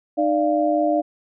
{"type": "tone cluster", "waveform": "sine", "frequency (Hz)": [305.7, 588, 693], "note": ["D#4", "D5", "F5"], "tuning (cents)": [-30, 2, -14], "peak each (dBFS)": -21, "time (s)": [0.17, 1.02], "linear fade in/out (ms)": 20, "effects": []}